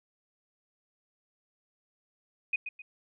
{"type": "tone with echo", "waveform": "sine", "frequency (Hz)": 2496, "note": "D#7", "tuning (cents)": 5, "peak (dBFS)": -25, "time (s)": [2.53, 2.56], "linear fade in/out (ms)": 5, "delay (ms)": 130, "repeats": 2, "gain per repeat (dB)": -9, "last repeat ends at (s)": 2.82, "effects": []}